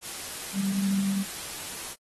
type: tone in noise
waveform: sine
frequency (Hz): 196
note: G3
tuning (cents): 0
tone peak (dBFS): -24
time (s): 0.53-1.25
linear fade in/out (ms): 50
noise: white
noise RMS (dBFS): -37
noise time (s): 0.01-1.96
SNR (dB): +10
effects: AAC 32 kbps